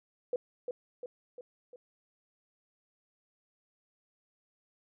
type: tone with echo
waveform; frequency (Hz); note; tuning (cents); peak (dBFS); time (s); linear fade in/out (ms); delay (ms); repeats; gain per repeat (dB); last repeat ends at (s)
sine; 493.9; B4; 0; -28; 0.33-0.36; 2; 350; 4; -5; 1.76
effects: none